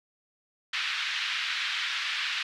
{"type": "band-pass noise", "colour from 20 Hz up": "white", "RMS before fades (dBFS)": -31, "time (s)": [0.73, 2.43], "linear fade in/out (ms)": 5, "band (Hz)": [1400, 3700], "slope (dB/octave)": 24, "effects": []}